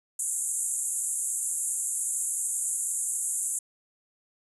pink band-pass noise, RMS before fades -30 dBFS, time 0.19-3.59 s, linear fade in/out 5 ms, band 7000 to 11000 Hz, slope 96 dB/octave, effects none

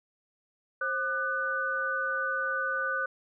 sine tone cluster, 532 / 1204 / 1493 Hz, C5 / D6 / F#6, +29 / +43 / +15 cents, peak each -36 / -34 / -29 dBFS, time 0.81-3.06 s, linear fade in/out 5 ms, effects none

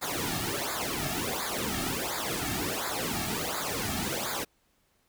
pink noise with flanger, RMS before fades -32 dBFS, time 0.01-4.45 s, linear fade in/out 20 ms, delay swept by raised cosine 0.34 to 2.04 ms, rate 1.4 Hz, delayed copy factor -0.95, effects pink hiss -70 dBFS RMS until 5.08 s

